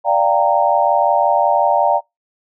sine chord, G minor seventh, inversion second, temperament equal with one note detuned, 587.3 / 698.5 / 784 / 924.8 Hz, D5 / F5 / G5 / Bb5, 0 / 0 / 0 / -14 cents, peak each -17 dBFS, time 0.04-2.01 s, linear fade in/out 50 ms, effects noise-tail reverb RT60 0.2 s tail -26 dB re dry

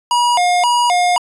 square tone with vibrato, 829 Hz, G#5, 3 cents flat, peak -12 dBFS, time 0.11-1.18 s, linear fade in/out 2 ms, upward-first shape square, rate 1.9 Hz, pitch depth 260 cents each way, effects resampled to 24000 Hz

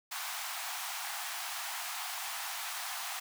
pink high-pass noise, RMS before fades -39 dBFS, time 0.11-3.2 s, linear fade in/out 10 ms, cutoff 690 Hz, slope 96 dB/octave, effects none

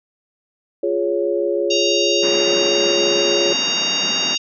sine chord, Db major, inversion first, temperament equal with one note detuned, 349.2 / 415.3 / 556.6 Hz, F4 / Ab4 / Db5, 0 / 0 / +7 cents, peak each -21 dBFS, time 0.83-3.53 s, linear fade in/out 5 ms
harmonic tone, 932.3 Hz, A#5, in tune, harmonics 3 / 4 / 5 / 6 / 7, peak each -21 / -23 / -25 / -27 / -28 dBFS, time 1.7-4.38 s, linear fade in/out 10 ms
pink band-pass noise, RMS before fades -29 dBFS, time 2.22-4.36 s, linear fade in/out 20 ms, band 170 to 2500 Hz, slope 48 dB/octave
effects none

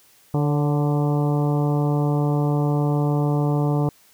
harmonic tone with a mistuned harmonic, 146.83 Hz, D3, in tune, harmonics 1 / 2 / 3 / 4 / 5 / 6 / 7 / 8, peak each -19 / -25 / -28 / -32 / -32 / -34 / -38 / -40 dBFS, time 0.34-3.89 s, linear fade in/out 2 ms, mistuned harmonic 4, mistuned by -40 cents, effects white hiss -55 dBFS RMS until 4.13 s

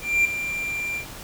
triangle tone with ADSR envelope, 2373 Hz, D7, 17 cents sharp, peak -13 dBFS, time 0.01-1.06 s, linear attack 240 ms, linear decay 4 ms, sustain -11 dB, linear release 97 ms, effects pink hiss -39 dBFS RMS until 1.23 s

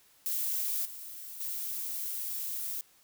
violet noise with level steps, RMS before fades -32 / -44 / -36 dBFS, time 0.26-2.81 s, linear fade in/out 0 ms, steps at 0.85 / 1.4 s, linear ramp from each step 5 ms, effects white hiss -63 dBFS RMS until 3.03 s

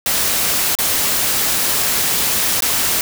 white noise with dropouts, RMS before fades -17 dBFS, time 0.06-3.01 s, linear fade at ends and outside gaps 1 ms, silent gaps 0.752-0.787 / 2.606-2.622 s, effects none

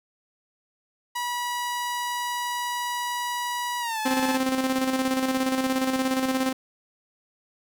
sawtooth tone with pitch glide, 971 to 865.1 Hz, B5 to A5, -30 to -30 cents, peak -23 dBFS, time 1.15-4.37 s, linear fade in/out 10 ms, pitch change -200 cents, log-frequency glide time 3.8-4 s
sawtooth tone with tremolo, 261.8 Hz, C4, 1 cent sharp, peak -17 dBFS, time 4.05-6.53 s, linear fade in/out 10 ms, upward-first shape square, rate 17 Hz, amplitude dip 45%
effects none

